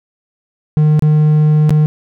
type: tone with dropouts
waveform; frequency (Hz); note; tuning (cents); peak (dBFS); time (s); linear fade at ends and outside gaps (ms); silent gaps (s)
triangle; 152.4; D#3; -36; -5; 0.77-1.86; 0; 0.994-1.023 / 1.694-1.706
effects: none